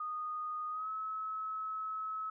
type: tone with pitch glide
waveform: sine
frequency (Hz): 1236 to 1290.7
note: D#6 to E6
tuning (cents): -12 to -37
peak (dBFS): -36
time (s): 0-2.3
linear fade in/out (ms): 5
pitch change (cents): +75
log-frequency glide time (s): 0.7-0.89
effects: none